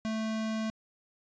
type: tone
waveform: square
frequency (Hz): 220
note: A3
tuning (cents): 0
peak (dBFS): -31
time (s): 0.05-0.7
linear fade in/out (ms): 0
effects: resampled to 16000 Hz